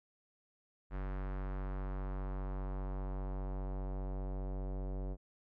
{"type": "tone with low-pass filter sweep", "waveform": "square", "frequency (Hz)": 47.48, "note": "F#1", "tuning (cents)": 45, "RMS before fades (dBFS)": -39, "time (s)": [0.9, 5.17], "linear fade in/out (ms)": 50, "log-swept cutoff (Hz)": [1600, 590], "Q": 1.4, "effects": []}